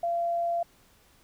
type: tone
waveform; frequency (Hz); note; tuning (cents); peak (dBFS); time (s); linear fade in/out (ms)
sine; 685; F5; -34; -25; 0.03-0.63; 5
effects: pink hiss -61 dBFS RMS until 1.23 s